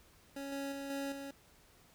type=tone with level steps; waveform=25% pulse; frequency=277.2 Hz; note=C#4; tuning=in tune; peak=-37 / -34 / -37 / -33 / -39 dBFS; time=0.36-1.31 s; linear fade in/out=5 ms; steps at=0.52 / 0.72 / 0.9 / 1.12 s; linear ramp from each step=2 ms; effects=pink hiss -64 dBFS RMS until 1.94 s